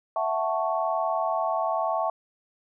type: chord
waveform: sine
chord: F# minor seventh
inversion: third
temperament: equal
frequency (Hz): 659.3 / 740 / 880 / 1108.7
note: E5 / F#5 / A5 / C#6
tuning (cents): 0 / 0 / 0 / 0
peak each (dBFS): -27 / -30 / -30 / -30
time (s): 0.16-2.1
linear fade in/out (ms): 2
effects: none